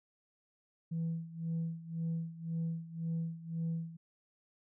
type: tone with tremolo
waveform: sine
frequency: 164.81 Hz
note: E3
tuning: in tune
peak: -30 dBFS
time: 0.91-3.97 s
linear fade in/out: 10 ms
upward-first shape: sine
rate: 1.9 Hz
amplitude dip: 85%
effects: tanh soft clip ceiling -30 dBFS